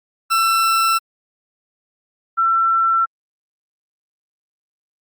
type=tone pair in turn; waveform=40% pulse / sine; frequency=1338 / 1344.8 Hz; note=E6 / E6; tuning=+25 / +34 cents; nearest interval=unison; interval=9 cents; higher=second; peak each=-13 dBFS; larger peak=neither; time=0.3-0.99 / 2.37-3.06 s; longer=neither; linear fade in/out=20 ms; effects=Opus 48 kbps